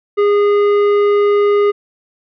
sine tone with tanh clipping, 410 Hz, G#4, 22 cents flat, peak -11 dBFS, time 0.17-1.72 s, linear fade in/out 20 ms, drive 11 dB, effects none

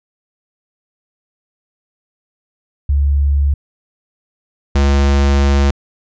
sine / square tone pair in turn, 70.8 / 69.78 Hz, C#2 / C#2, +37 / +12 cents, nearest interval unison, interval 25 cents, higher first, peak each -10 dBFS, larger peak neither, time 2.89-3.54 / 4.75-5.71 s, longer second, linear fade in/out 5 ms, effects resampled to 16000 Hz

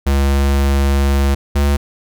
square tone pair in turn, 69.3 / 71.04 Hz, C#2 / C#2, 0 / +43 cents, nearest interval unison, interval 43 cents, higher second, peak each -12 dBFS, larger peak neither, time 0.06-1.35 / 1.55-1.77 s, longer first, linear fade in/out 10 ms, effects none

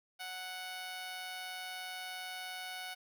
10% pulse tone with amplitude modulation, 740 Hz, F#5, in tune, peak -31 dBFS, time 0.19-2.95 s, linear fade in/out 20 ms, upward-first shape sine, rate 177 Hz, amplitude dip 40%, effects none

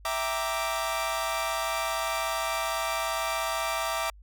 sawtooth chord, E half-diminished seventh, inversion none, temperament equal, 659.3 / 784 / 932.3 / 1174.7 Hz, E5 / G5 / Bb5 / D6, 0 / 0 / 0 / 0 cents, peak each -28 / -33 / -31 / -28 dBFS, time 0.05-4.1 s, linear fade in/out 2 ms, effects added 50 Hz sine -48 dBFS peak until 4.22 s

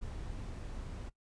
brown noise, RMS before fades -42 dBFS, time 0.01-1.1 s, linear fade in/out 20 ms, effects noise-tail reverb RT60 0.1 s tail -18 dB re dry + resampled to 22050 Hz

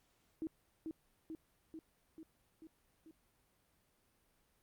sine tone with echo, 320.1 Hz, D#4, 49 cents sharp, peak -37 dBFS, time 0.42-0.47 s, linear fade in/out 0 ms, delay 440 ms, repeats 6, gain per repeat -3 dB, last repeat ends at 3.11 s, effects pink hiss -75 dBFS RMS until 4.62 s + Opus 48 kbps

